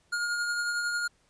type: tone with tremolo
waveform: square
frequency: 1424 Hz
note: F6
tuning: 33 cents sharp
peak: -27 dBFS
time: 0.12-1.08 s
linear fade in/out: 10 ms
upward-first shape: triangle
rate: 11 Hz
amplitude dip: 35%
effects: pink hiss -67 dBFS RMS until 1.29 s + resampled to 22050 Hz